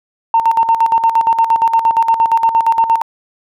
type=tone with tremolo; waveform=sine; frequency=910 Hz; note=A#5; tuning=42 cents flat; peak=-6 dBFS; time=0.34-3.02 s; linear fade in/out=2 ms; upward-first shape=square; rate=8.6 Hz; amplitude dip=70%; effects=tanh soft clip ceiling -2 dBFS